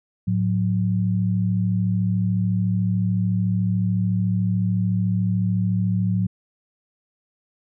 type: tone pair together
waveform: sine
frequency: 108.2 / 181.97 Hz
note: A2 / F#3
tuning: -29 / -29 cents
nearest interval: major sixth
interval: 900 cents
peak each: -21 dBFS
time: 0.27-6.27 s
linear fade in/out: 10 ms
effects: none